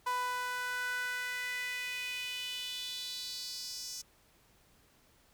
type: tone with high-pass filter sweep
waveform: sawtooth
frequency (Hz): 496.7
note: B4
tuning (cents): +10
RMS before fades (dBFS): -38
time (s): 0.06-4.02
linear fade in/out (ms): 10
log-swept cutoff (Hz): 1000 to 5800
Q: 4.1
effects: pink hiss -66 dBFS RMS until 5.33 s